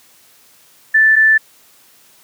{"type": "tone pair in turn", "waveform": "sine", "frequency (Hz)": [1760, 1760], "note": ["A6", "A6"], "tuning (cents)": [0, 0], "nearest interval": "unison", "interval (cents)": 0, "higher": "neither", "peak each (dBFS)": [-7, -7], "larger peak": "neither", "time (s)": [[0.94, 1.16], [1.16, 1.38]], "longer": "neither", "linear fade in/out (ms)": 10, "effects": ["white hiss -49 dBFS RMS until 2.23 s", "high-pass 100 Hz 12 dB/octave"]}